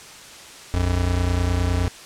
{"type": "tone pair together", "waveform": "square", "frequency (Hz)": [59.52, 89.3], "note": ["A#1", "F2"], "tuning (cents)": [37, 39], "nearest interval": "perfect fifth", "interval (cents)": 702, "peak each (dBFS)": [-24, -21], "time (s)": [0.74, 1.88], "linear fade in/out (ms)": 0, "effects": ["white hiss -41 dBFS RMS until 2.05 s", "low-pass 8000 Hz 12 dB/octave"]}